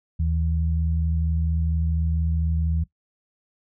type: tone pair together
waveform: sine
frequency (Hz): 77.78 / 162.12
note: D#2 / E3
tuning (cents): 0 / -29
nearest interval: octave + minor second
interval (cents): 1271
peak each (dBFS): -21 / -28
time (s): 0.19-2.84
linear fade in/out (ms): 10
effects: noise-tail reverb RT60 0.1 s tail -17 dB re dry